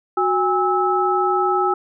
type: tone cluster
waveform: sine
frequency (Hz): 368.8 / 815 / 1301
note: F#4 / G#5 / E6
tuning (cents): -6 / -33 / -23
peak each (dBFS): -20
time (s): 0.17-1.74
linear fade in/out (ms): 5
effects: none